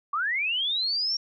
sine linear sweep, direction up, 1108.7 to 5588 Hz, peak -24 dBFS, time 0.13-1.17 s, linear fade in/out 5 ms, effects none

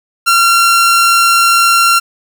sawtooth tone, 1371 Hz, F6, 32 cents flat, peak -3 dBFS, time 0.26-2 s, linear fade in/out 20 ms, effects 7-bit

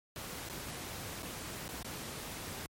pink noise with dropouts, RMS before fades -42 dBFS, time 0.16-2.66 s, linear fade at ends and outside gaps 0 ms, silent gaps 0.488-0.498 / 1.224-1.23 / 1.679-1.69 / 1.827-1.846 s, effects high-pass 60 Hz 12 dB/octave + MP3 64 kbps

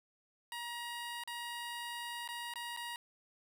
15% pulse tone with dropouts, 950 Hz, A#5, 33 cents sharp, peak -34 dBFS, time 0.52-2.96 s, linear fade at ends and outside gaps 1 ms, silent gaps 1.237-1.275 / 2.277-2.288 / 2.538-2.557 / 2.765-2.772 s, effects none

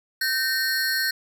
square tone cluster, 1543 / 1832 / 4283 Hz, G6 / A#6 / C8, -28 / -31 / +40 cents, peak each -27 dBFS, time 0.21-1.11 s, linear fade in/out 5 ms, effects none

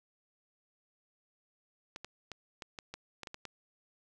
clicks, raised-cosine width 0.2 ms, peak -25 dBFS, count 10, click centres 1.961 / 2.046 / 2.317 / 2.622 / 2.788 / 2.94 / 3.233 / 3.272 / 3.344 / 3.453 s, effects none

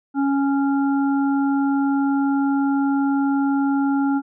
harmonic tone, 277.2 Hz, C#4, in tune, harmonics 1 / 3 / 5, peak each -17 / -27 / -31 dBFS, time 0.14-4.22 s, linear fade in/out 50 ms, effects none

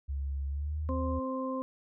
sine tone with pitch glide, 69.3 to 76.89 Hz, C#2 to D#2, 0 to -20 cents, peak -31 dBFS, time 0.08-1.2 s, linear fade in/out 20 ms, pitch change +180 cents, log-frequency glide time 0.48-0.79 s
harmonic tone, 261.6 Hz, C4, in tune, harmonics 1 / 2 / 4, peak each -34 / -36 / -38 dBFS, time 0.89-1.62 s, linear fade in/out 0 ms
effects none

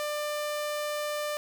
sawtooth tone, 595 Hz, D5, 22 cents sharp, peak -26 dBFS, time 0-1.37 s, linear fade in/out 0 ms, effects none

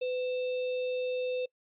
sine tone with sample-and-hold, 504 Hz, B4, 35 cents sharp, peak -29 dBFS, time 0.01-1.46 s, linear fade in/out 10 ms, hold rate 3150 Hz, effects noise-tail reverb RT60 0.1 s tail -24 dB re dry + resampled to 8000 Hz

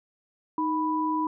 sine tone pair together, 311.1 / 987.7 Hz, D#4 / B5, 0 / 0 cents, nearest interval octave + minor sixth, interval 2000 cents, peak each -27 / -26 dBFS, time 0.58-1.27 s, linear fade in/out 2 ms, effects none

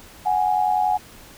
sine tone pair together, 740 / 830.6 Hz, F#5 / G#5, 0 / 0 cents, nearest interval major second, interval 200 cents, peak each -20 dBFS, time 0.25-0.98 s, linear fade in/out 20 ms, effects pink hiss -45 dBFS RMS until 1.37 s

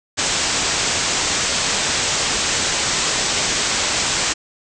white low-pass noise, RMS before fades -20 dBFS, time 0.17-4.34 s, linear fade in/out 20 ms, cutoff 8100 Hz, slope 96 dB/octave, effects none

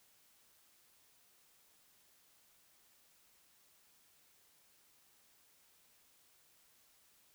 silence, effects white hiss -69 dBFS RMS until 7.34 s

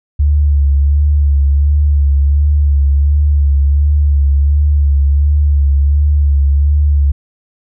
sine tone with vibrato, 71.7 Hz, D2, 41 cents flat, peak -7 dBFS, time 0.19-7.12 s, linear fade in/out 10 ms, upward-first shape sine, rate 1.4 Hz, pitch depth 44 cents each way, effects none

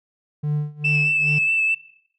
triangle tone with tremolo, 148.9 Hz, D3, 24 cents sharp, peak -16 dBFS, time 0.43-1.39 s, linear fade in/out 10 ms, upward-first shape sine, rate 2.4 Hz, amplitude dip 95%
sine tone with vibrato, 2637 Hz, E7, in tune, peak -16 dBFS, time 0.84-1.75 s, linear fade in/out 10 ms, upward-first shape sine, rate 4.7 Hz, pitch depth 19 cents each way
effects noise-tail reverb RT60 0.7 s tail -21 dB re dry + tanh soft clip ceiling -11 dBFS

